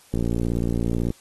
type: click train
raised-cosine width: 3 ms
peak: -11 dBFS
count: 57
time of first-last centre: 0.14-1.104 s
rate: 58.1 Hz
effects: white hiss -53 dBFS RMS until 1.2 s + AAC 32 kbps